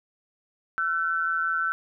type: tone pair together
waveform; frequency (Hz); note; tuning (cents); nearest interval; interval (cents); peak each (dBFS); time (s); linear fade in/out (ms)
sine; 1347 / 1512; E6 / F#6; +37 / +37; major second; 200; -26; 0.78-1.72; 0
effects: none